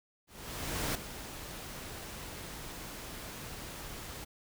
pink noise with ADSR envelope, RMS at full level -33 dBFS, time 0.27-4.25 s, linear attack 680 ms, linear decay 4 ms, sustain -11 dB, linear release 13 ms, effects none

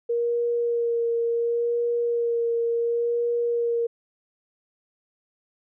sine tone with vibrato, 470 Hz, A#4, 14 cents sharp, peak -21 dBFS, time 0.09-3.87 s, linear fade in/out 10 ms, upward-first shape sine, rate 0.7 Hz, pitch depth 16 cents each way, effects none

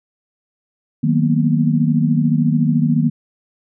sine chord, B major seventh, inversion first, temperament equal, 155.56 / 185 / 233.1 / 246.9 Hz, D#3 / F#3 / A#3 / B3, 0 / 0 / 0 / 0 cents, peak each -16 / -22 / -17 / -20 dBFS, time 1.03-3.1 s, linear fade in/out 10 ms, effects none

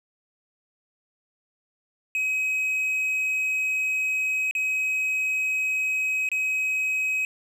triangle tone with dropouts, 2538 Hz, D#7, 34 cents sharp, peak -21 dBFS, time 2.15-7.25 s, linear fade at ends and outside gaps 1 ms, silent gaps 4.511-4.551 / 6.289-6.316 s, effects none

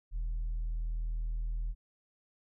sine tone with tanh clipping, 40.31 Hz, E1, 38 cents flat, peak -32 dBFS, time 0.11-1.75 s, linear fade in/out 50 ms, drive 1 dB, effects none

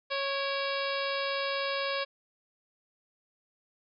harmonic tone with a mistuned harmonic, 552 Hz, C#5, 7 cents flat, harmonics 1 / 2 / 3 / 4 / 5 / 6 / 7 / 8 / 9, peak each -33 / -36 / -38 / -39 / -40 / -41 / -41 / -42 / -43 dBFS, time 0.1-2.05 s, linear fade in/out 20 ms, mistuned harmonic 4, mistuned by +74 cents, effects none

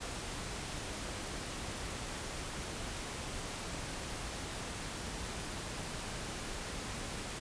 pink noise, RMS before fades -41 dBFS, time 0-7.4 s, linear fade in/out 20 ms, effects resampled to 22050 Hz

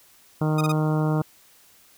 harmonic tone, 154.5 Hz, D#3, 12 cents flat, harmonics 1 / 2 / 3 / 4 / 5 / 6 / 7 / 8 / 9, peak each -21 / -27 / -31 / -33 / -35 / -37 / -38 / -39 / -40 dBFS, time 0.41-1.22 s, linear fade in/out 5 ms
sawtooth tone bursts, 1240 Hz, D#6, 6 cents flat, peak -23 dBFS, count 3, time 0.58-0.721 s, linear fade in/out 5 ms, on 31 ms, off 24 ms
effects white hiss -55 dBFS RMS until 1.97 s

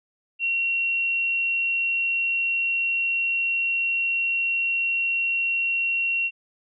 sine tone, 2737 Hz, F7, 36 cents flat, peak -21 dBFS, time 0.39-6.31 s, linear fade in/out 50 ms, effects none

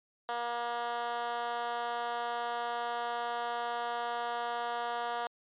10% pulse tone with high-pass filter, 237.7 Hz, A#3, 34 cents sharp, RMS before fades -35 dBFS, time 0.29-5.27 s, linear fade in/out 0 ms, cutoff 650 Hz, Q 1.7, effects resampled to 8000 Hz

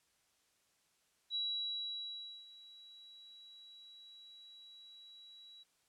sine tone with ADSR envelope, 3900 Hz, B7, 23 cents flat, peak -34 dBFS, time 1.3-5.64 s, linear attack 50 ms, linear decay 1100 ms, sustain -20 dB, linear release 20 ms, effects white hiss -75 dBFS RMS until 5.88 s + low-pass 10000 Hz 12 dB/octave

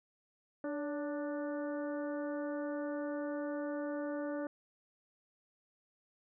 harmonic tone with a mistuned harmonic, 294.9 Hz, D4, 7 cents sharp, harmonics 1 / 2 / 3 / 4 / 5 / 6, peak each -38 / -39 / -51 / -51 / -50 / -56 dBFS, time 0.64-4.47 s, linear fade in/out 2 ms, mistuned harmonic 2, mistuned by -43 cents, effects none

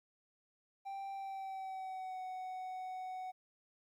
triangle tone with pitch glide, 784 to 744.3 Hz, G5 to F#5, 0 to +10 cents, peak -39 dBFS, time 0.85-3.32 s, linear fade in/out 20 ms, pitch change -90 cents, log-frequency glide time 1.13-2.21 s, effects 13-bit

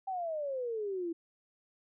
sine exponential sweep, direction down, 784 to 327 Hz, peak -33 dBFS, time 0.07-1.13 s, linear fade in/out 10 ms, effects none

